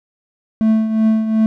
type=tone with tremolo; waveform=triangle; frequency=220 Hz; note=A3; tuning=in tune; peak=-7 dBFS; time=0.61-1.46 s; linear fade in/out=0 ms; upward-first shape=triangle; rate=2.7 Hz; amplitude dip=65%; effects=none